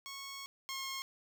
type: tone pair in turn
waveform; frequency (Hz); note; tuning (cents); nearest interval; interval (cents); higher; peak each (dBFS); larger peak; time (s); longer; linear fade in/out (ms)
10% pulse; 1100 / 1077.4; C#6 / C#6; -14 / -50; unison; 36; first; -35 / -30; second; 0.06-0.46 / 0.69-1.02; first; 0
effects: none